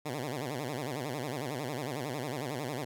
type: tone with vibrato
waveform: 10% pulse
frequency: 136.1 Hz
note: C#3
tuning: 31 cents flat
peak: -26 dBFS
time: 0.05-2.85 s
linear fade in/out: 10 ms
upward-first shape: sine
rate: 11 Hz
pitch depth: 220 cents each way
effects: none